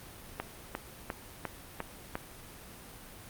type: click train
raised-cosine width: 0.5 ms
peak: -18 dBFS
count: 6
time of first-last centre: 0.4-2.154 s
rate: 2.85 Hz
effects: pink hiss -49 dBFS RMS until 3.29 s + Opus 32 kbps